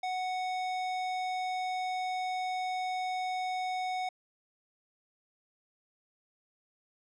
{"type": "tone", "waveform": "square", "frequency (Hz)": 740, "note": "F#5", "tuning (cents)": 0, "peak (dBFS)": -32, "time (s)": [0.03, 4.09], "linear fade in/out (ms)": 5, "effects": ["low-pass 5000 Hz 12 dB/octave"]}